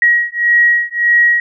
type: beating tone pair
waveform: sine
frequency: 1900 / 1901.7 Hz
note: A#6 / A#6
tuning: +33 / +34 cents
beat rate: 1.7 Hz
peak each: -12 dBFS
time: 0.02-1.4 s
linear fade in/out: 2 ms
effects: none